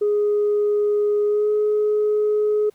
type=tone with pitch glide; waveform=sine; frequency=415.3 to 422.1 Hz; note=G#4 to G#4; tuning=0 to +28 cents; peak=-15 dBFS; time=0.01-2.7 s; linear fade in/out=10 ms; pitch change=+28 cents; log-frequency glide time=1.26-1.5 s; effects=tanh soft clip ceiling -13 dBFS + pink hiss -60 dBFS RMS until 2.74 s